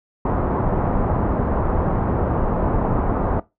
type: low-pass noise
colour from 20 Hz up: pink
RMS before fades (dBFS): -20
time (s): 0.25-3.4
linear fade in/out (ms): 5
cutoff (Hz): 1100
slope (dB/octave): 24
effects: noise-tail reverb RT60 0.2 s tail -18 dB re dry